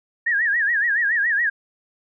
sine tone with vibrato, 1760 Hz, A6, in tune, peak -17 dBFS, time 0.26-1.5 s, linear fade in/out 10 ms, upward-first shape sine, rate 7.1 Hz, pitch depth 160 cents each way, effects none

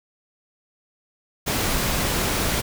pink noise, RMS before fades -23 dBFS, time 1.46-2.62 s, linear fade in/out 20 ms, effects none

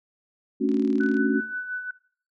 sine chord, D major seventh, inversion second, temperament equal with one note detuned, 220 / 274 / 293.7 / 370 Hz, A3 / C#4 / D4 / F#4, 0 / -20 / 0 / 0 cents, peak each -26 / -23 / -28 / -26 dBFS, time 0.6-1.41 s, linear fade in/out 20 ms
click train, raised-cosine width 0.2 ms, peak -29 dBFS, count 19, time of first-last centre 0.69-1.169 s, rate 37.6 Hz
sine tone with tremolo, 1494 Hz, F#6, 16 cents sharp, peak -26 dBFS, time 1-1.91 s, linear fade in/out 5 ms, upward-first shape sine, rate 5.7 Hz, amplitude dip 60%
effects noise-tail reverb RT60 0.5 s tail -20 dB re dry

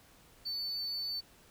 sine tone, 4503 Hz, C#8, 26 cents sharp, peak -32 dBFS, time 0.45-1.21 s, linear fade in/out 20 ms, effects tanh soft clip ceiling -33 dBFS + pink hiss -61 dBFS RMS until 1.5 s

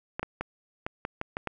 clicks, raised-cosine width 0.5 ms, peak -16 dBFS, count 8, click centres 0.195 / 0.23 / 0.41 / 0.865 / 1.051 / 1.214 / 1.369 / 1.473 s, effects none

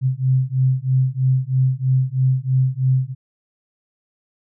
sine beating tone pair, 128.9 / 132 Hz, C3 / C3, -26 / +16 cents, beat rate 3.1 Hz, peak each -18 dBFS, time 0.01-3.15 s, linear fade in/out 50 ms, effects none

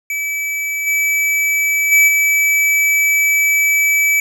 square tone with level steps, 2300 Hz, D7, 37 cents flat, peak -19 / -14 / -8 / -12 dBFS, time 0.1-4.2 s, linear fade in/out 2 ms, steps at 0.86 / 1.91 / 2.07 s, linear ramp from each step 20 ms, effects none

